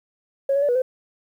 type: tone with pitch steps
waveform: sine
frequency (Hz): 549 / 561 / 579 / 487.2 / 514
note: C#5 / C#5 / D5 / B4 / C5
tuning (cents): -17 / +21 / -25 / -24 / -31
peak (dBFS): -16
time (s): 0.49-0.82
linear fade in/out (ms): 5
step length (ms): 66
effects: tanh soft clip ceiling -12 dBFS + 9-bit